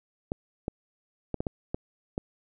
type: clicks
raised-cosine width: 2 ms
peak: -16 dBFS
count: 7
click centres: 0.319 / 0.681 / 1.343 / 1.405 / 1.468 / 1.745 / 2.179 s
effects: none